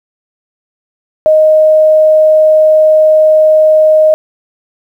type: tone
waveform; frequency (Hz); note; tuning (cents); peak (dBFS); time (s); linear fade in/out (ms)
sine; 622.3; D#5; 0; -3; 1.26-4.14; 0
effects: 7-bit